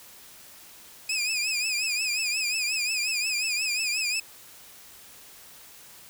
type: tone with vibrato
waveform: 20% pulse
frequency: 2501 Hz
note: D#7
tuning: 8 cents sharp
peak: -20 dBFS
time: 1.09-4.2 s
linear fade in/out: 5 ms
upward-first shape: triangle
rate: 5.6 Hz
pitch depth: 110 cents each way
effects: white hiss -49 dBFS RMS until 6.09 s